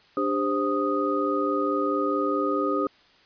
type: tone cluster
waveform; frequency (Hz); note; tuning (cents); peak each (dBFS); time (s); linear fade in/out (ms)
sine; 293.4 / 397.9 / 523 / 1244; D4 / G4 / C5 / D#6; -2 / +26 / -1 / -1; -27 / -28 / -29 / -27; 0.17-2.87; 2
effects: white hiss -57 dBFS RMS until 3.25 s + resampled to 11025 Hz